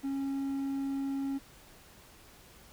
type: tone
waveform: triangle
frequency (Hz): 273.9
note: C#4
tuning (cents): -21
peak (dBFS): -29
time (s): 0.03-1.39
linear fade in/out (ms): 20
effects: pink hiss -56 dBFS RMS until 2.72 s